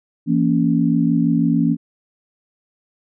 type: chord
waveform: sine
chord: A# diminished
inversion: second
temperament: just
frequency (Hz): 167.82 / 233.1 / 279.7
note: E3 / A#3 / C#4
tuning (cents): +31 / 0 / +16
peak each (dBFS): -18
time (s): 0.26-1.77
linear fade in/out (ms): 50
effects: none